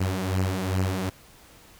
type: beating tone pair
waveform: sawtooth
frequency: 92.5 / 95 Hz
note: F#2 / F#2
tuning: 0 / +46 cents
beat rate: 2.5 Hz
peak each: -24 / -22 dBFS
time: 0-1.1 s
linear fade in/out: 10 ms
effects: pink hiss -52 dBFS RMS until 1.79 s